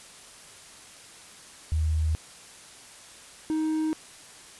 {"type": "tone pair in turn", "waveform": ["sine", "triangle"], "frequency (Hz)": [78.7, 313.5], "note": ["D#2", "D#4"], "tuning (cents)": [20, 13], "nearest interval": "2 octaves", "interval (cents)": 2393, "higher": "second", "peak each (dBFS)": -22, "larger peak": "neither", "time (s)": [[1.72, 2.15], [3.5, 3.93]], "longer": "neither", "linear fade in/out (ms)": 0, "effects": ["white hiss -48 dBFS RMS until 4.59 s", "resampled to 24000 Hz"]}